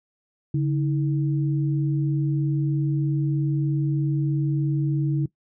sine tone pair together, 143.16 / 320 Hz, D3 / D#4, -44 / +49 cents, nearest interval octave + major second, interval 1393 cents, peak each -20 / -28 dBFS, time 0.54-5.26 s, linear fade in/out 5 ms, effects noise-tail reverb RT60 0.1 s tail -19 dB re dry

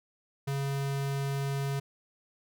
square tone, 138.59 Hz, C#3, in tune, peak -30 dBFS, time 0.47-1.8 s, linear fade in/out 10 ms, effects none

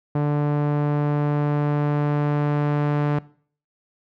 sawtooth tone with low-pass filter sweep, 146.83 Hz, D3, in tune, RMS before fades -21 dBFS, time 0.15-3.19 s, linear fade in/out 5 ms, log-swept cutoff 1000 to 1600 Hz, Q 0.71, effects noise-tail reverb RT60 0.5 s tail -21 dB re dry

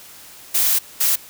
blue noise bursts at uneven times, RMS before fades -17 dBFS, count 2, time 0.54-0.79 / 1-1.16 s, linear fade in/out 10 ms, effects white hiss -42 dBFS RMS until 1.29 s

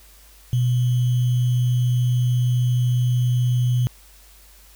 sine tone with sample-and-hold, 123.47 Hz, B2, in tune, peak -16 dBFS, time 0.53-3.87 s, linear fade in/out 0 ms, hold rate 3150 Hz, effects added 50 Hz sine -49 dBFS peak until 4.75 s + white hiss -51 dBFS RMS until 4.75 s

